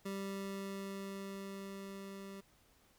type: tone with level ramp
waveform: 25% pulse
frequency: 196 Hz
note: G3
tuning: in tune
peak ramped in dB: -35 to -43 dBFS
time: 0.05-2.41 s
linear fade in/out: 10 ms
effects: pink hiss -69 dBFS RMS until 2.98 s